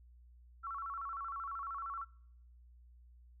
sine tone with vibrato, 1227 Hz, D#6, 25 cents flat, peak -39 dBFS, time 0.63-2.05 s, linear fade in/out 20 ms, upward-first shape square, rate 13 Hz, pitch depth 160 cents each way, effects noise-tail reverb RT60 0.8 s tail -26 dB re dry + added 60 Hz sine -57 dBFS peak until 3.4 s

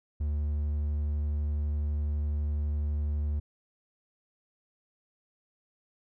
triangle tone, 74 Hz, D2, 14 cents sharp, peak -25 dBFS, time 0.2-3.4 s, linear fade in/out 10 ms, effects none

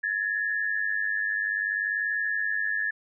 sine tone pair together, 1692 / 1792.6 Hz, G#6 / A6, +32 / +32 cents, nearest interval minor second, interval 100 cents, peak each -27 / -29 dBFS, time 0.03-2.91 s, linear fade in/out 10 ms, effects none

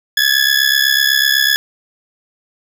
20% pulse ring-modulated tone, 1700 Hz, G#6, 40 cents sharp, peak -3 dBFS, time 0.17-1.56 s, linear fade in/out 0 ms, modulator 34 Hz, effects none

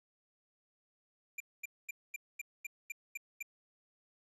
square tone bursts, 2383 Hz, D7, 25 cents sharp, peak -39 dBFS, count 9, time 1.38-3.427 s, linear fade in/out 5 ms, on 23 ms, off 230 ms, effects resampled to 32000 Hz + 12-bit

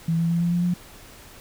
sine tone with pitch steps, 164.81 / 167.21 / 169.64 / 172.11 / 174.61 / 177.15 Hz, E3 / E3 / E3 / F3 / F3 / F3, 0 / +25 / +50 / -25 / 0 / +25 cents, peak -19 dBFS, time 0.08-0.74 s, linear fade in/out 5 ms, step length 110 ms, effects pink hiss -46 dBFS RMS until 1.4 s

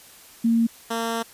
sine / 10% pulse tone pair in turn, 230 / 229 Hz, A#3 / A#3, -23 / -31 cents, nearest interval unison, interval 8 cents, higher first, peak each -16 dBFS, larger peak neither, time 0.44-0.67 / 0.9-1.23 s, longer second, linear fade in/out 10 ms, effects white hiss -48 dBFS RMS until 1.33 s + resampled to 32000 Hz

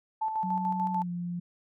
sine tone with tremolo, 877 Hz, A5, 6 cents flat, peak -26 dBFS, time 0.21-1.03 s, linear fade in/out 10 ms, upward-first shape square, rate 6.8 Hz, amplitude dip 45%
sine tone with pitch glide, 185 to 174.82 Hz, F#3 to F3, 0 to +2 cents, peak -31 dBFS, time 0.43-1.4 s, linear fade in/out 10 ms, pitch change -98 cents, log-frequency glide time 0.93-1.1 s
effects none

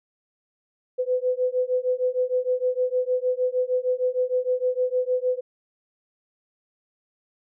sine beating tone pair, 501 / 507.5 Hz, B4 / B4, +25 / +47 cents, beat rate 6.5 Hz, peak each -24 dBFS, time 0.98-5.41 s, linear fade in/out 20 ms, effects none

